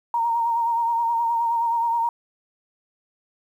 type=tone with vibrato; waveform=sine; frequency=930 Hz; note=A#5; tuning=4 cents flat; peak=-19 dBFS; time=0.14-2.09 s; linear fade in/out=2 ms; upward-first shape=sine; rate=9.5 Hz; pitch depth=33 cents each way; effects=9-bit